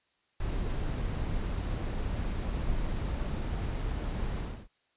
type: noise with ADSR envelope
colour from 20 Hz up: brown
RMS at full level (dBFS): -30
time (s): 0.4-4.68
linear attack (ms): 4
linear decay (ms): 6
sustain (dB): -2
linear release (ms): 290
effects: white hiss -73 dBFS RMS until 4.96 s + resampled to 8000 Hz